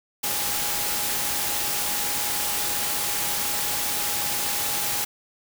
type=tone in noise; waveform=sine; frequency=825 Hz; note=G#5; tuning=12 cents flat; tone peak=-37 dBFS; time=0.23-5.05 s; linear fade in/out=10 ms; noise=white; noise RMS=-26 dBFS; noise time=0.23-5.05 s; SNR=-14 dB; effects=none